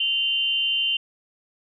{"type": "tone pair together", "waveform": "sine", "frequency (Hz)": [2794, 3081], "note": ["F7", "G7"], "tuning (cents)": [0, -31], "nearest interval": "major second", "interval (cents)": 169, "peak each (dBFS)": -23, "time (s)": [0, 0.97], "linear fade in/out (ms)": 5, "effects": []}